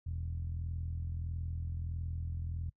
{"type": "tone with low-pass filter", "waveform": "10% pulse", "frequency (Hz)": 41.56, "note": "E1", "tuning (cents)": 15, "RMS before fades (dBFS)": -38, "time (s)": [0.06, 2.7], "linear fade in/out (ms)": 10, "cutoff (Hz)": 96, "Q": 4.4, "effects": ["noise-tail reverb RT60 0.1 s tail -23 dB re dry"]}